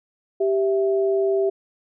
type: tone pair together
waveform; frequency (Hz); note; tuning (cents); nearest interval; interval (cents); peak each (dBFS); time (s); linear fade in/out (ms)
sine; 391.5 / 659.3; G4 / E5; -2 / 0; major sixth; 902; -18 / -25; 0.4-1.5; 10
effects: none